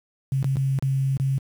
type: tone with dropouts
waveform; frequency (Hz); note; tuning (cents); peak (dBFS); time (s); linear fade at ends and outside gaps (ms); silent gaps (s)
sine; 134.9; C#3; -47; -19; 0.32-1.38; 0; 0.427-0.444 / 0.557-0.569 / 0.788-0.825 / 1.169-1.199
effects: high-pass 80 Hz 12 dB/octave + 8-bit